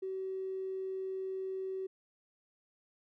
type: tone with tanh clipping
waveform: triangle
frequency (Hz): 380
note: F#4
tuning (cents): +46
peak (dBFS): -35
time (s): 0.02-1.87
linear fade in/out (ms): 10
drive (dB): 2
effects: none